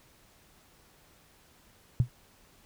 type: tone with exponential decay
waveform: sine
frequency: 122.1 Hz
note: B2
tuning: 19 cents flat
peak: -16 dBFS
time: 2-2.09 s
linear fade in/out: 0 ms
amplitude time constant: 19 ms
effects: pink hiss -61 dBFS RMS until 2.65 s